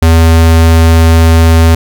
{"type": "tone", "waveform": "square", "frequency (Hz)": 82, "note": "E2", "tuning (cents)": -9, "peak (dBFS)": -3, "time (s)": [0.02, 1.75], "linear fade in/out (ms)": 5, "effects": []}